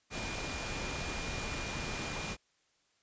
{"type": "tone in noise", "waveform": "sine", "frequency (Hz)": 2418, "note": "D7", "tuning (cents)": 50, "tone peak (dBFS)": -44, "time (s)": [0.1, 2.37], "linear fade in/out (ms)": 50, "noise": "pink", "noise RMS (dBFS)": -38, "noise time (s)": [0.1, 2.37], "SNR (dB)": -9, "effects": ["white hiss -73 dBFS RMS until 3.02 s", "resampled to 16000 Hz"]}